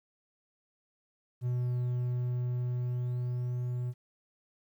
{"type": "tone with level ramp", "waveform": "triangle", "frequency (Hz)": 123.47, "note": "B2", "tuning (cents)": 0, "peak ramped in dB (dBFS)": [-26, -29], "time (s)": [1.41, 3.94], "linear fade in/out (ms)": 50, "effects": ["11-bit"]}